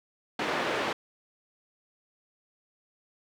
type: band-pass noise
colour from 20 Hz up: pink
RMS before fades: -30 dBFS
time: 0.39-0.93 s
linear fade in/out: 5 ms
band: 330 to 2600 Hz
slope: 12 dB/octave
effects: none